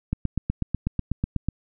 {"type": "click train", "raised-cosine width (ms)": 5, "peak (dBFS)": -11, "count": 12, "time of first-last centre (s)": [0.13, 1.486], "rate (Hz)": 8.11, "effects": []}